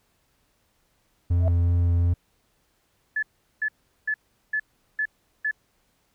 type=tone with vibrato; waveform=triangle; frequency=86.6 Hz; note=F2; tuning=14 cents flat; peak=-16 dBFS; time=1.3-2.14 s; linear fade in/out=10 ms; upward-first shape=sine; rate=2.7 Hz; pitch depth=10 cents each way
type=tone with exponential growth; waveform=sine; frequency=650 Hz; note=E5; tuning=24 cents flat; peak=-23 dBFS; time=1.36-1.48 s; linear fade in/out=0 ms; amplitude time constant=24 ms
type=tone bursts; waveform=sine; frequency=1726 Hz; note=A6; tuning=34 cents flat; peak=-22 dBFS; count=6; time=3.16-5.512 s; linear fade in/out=5 ms; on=67 ms; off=390 ms
effects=pink hiss -68 dBFS RMS until 6.14 s